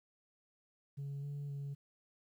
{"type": "tone with pitch steps", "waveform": "sine", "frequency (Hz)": [140.4, 143.4, 140.8], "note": ["C#3", "D3", "C#3"], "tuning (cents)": [22, -41, 27], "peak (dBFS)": -37, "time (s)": [0.97, 1.75], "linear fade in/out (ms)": 20, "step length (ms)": 260, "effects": ["tanh soft clip ceiling -38 dBFS", "12-bit"]}